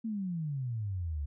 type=exponential sweep; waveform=sine; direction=down; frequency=230.7 to 69.3 Hz; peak=-32 dBFS; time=0.04-1.26 s; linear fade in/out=10 ms; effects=none